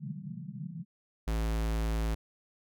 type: band-pass noise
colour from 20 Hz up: pink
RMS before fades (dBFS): -40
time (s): 0-0.85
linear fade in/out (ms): 50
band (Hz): 130 to 210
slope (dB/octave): 96
type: tone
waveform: square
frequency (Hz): 55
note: A1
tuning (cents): 0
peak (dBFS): -29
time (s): 1.27-2.15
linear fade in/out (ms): 10
effects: none